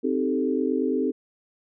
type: chord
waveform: sine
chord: A half-diminished seventh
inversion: first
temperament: equal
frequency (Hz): 261.6 / 311.1 / 392 / 440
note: C4 / Eb4 / G4 / A4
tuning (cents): 0 / 0 / 0 / 0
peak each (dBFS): -25 / -28 / -28 / -28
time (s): 0.03-1.12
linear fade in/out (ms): 20
effects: none